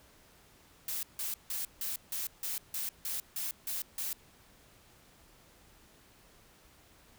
blue noise bursts, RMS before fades -36 dBFS, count 11, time 0.88-4.13 s, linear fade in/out 2 ms, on 150 ms, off 160 ms, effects pink hiss -61 dBFS RMS until 7.18 s

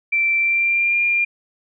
sine tone with pitch glide, 2343 to 2401 Hz, D7 to D7, -5 to +38 cents, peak -15 dBFS, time 0.12-1.25 s, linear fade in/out 10 ms, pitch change +43 cents, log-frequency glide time 0.38-0.98 s, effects none

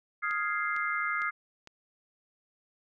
sine chord, F minor seventh, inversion third, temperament equal, 1244.5 / 1396.9 / 1661.2 / 2093 Hz, Eb6 / F6 / Ab6 / C7, 0 / 0 / 0 / 0 cents, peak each -33 / -34 / -36 / -33 dBFS, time 0.22-1.31 s, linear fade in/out 20 ms
click train, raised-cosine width 0.2 ms, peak -30 dBFS, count 4, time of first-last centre 0.31-1.674 s, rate 2.2 Hz
effects none

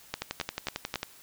two click trains, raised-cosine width 0.2 ms, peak -13 / -14 dBFS, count 4 / 10, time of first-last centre 0.14-0.957 / 0.22-1.031 s, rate 3.67 / 11.1 Hz, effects white hiss -54 dBFS RMS until 1.22 s

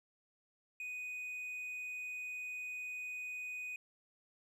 triangle tone, 2489 Hz, D#7, in tune, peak -39 dBFS, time 0.8-3.76 s, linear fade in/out 2 ms, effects none

